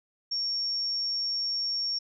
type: tone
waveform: sine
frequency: 5510 Hz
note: F8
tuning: 24 cents flat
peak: -27 dBFS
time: 0.31-1.99 s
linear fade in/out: 10 ms
effects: none